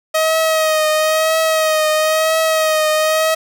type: tone with vibrato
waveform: sawtooth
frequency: 630 Hz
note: D#5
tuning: 21 cents sharp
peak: -9 dBFS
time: 0.14-3.35 s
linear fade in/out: 10 ms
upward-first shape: triangle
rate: 1 Hz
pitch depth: 38 cents each way
effects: none